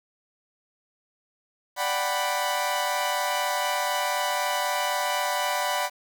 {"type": "chord", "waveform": "sawtooth", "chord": "G major seventh", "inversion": "second", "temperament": "equal", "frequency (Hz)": [587.3, 740, 784, 987.8], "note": ["D5", "F#5", "G5", "B5"], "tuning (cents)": [0, 0, 0, 0], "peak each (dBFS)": [-27, -26, -30, -24], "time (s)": [1.76, 5.9], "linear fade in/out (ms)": 50, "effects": ["8-bit"]}